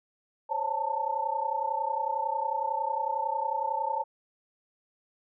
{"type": "tone cluster", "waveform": "sine", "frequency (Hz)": [525, 561, 871, 902], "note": ["C5", "C#5", "A5", "A5"], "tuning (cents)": [6, 21, -18, 43], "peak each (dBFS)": [-38, -38, -31, -30], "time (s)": [0.49, 4.04], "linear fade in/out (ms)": 20, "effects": []}